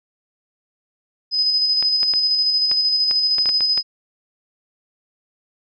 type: tone with tremolo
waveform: sine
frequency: 5030 Hz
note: D#8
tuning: 18 cents sharp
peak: -14 dBFS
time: 1.31-3.83 s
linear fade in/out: 50 ms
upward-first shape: square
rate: 13 Hz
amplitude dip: 30%
type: clicks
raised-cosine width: 0.3 ms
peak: -14 dBFS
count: 10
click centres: 1.826 / 2.031 / 2.137 / 2.715 / 3.111 / 3.384 / 3.458 / 3.491 / 3.607 / 3.777 s
effects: none